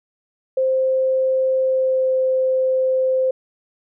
sine tone with pitch glide, 523.3 to 520 Hz, C5 to C5, 0 to -11 cents, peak -15 dBFS, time 0.57-3.31 s, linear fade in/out 5 ms, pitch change -11 cents, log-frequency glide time 1.59-2.14 s, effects none

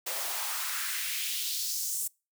white noise with high-pass filter sweep, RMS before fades -33 dBFS, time 0.06-2.08 s, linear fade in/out 10 ms, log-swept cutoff 520 to 8300 Hz, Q 2, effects noise-tail reverb RT60 0.3 s tail -26 dB re dry

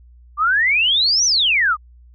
sine exponential two-way sweep, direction up then down, 1156 to 6140 to 1156 Hz, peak -13 dBFS, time 0.37-1.77 s, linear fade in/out 50 ms, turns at 1.25 s, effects added 60 Hz sine -43 dBFS peak until 2.14 s

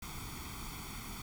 pink noise with comb filter, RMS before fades -44 dBFS, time 0.02-1.22 s, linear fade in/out 5 ms, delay 0.88 ms, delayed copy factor +0.8, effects none

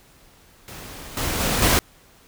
pink noise with level steps, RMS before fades -38 / -25 / -22 / -17 dBFS, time 0.68-1.79 s, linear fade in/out 0 ms, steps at 1.17 / 1.4 / 1.62 s, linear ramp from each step 2 ms, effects pink hiss -53 dBFS RMS until 2.27 s

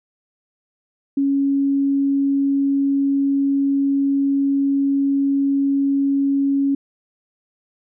sine tone, 277.2 Hz, C#4, in tune, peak -15 dBFS, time 1.17-6.75 s, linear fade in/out 5 ms, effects none

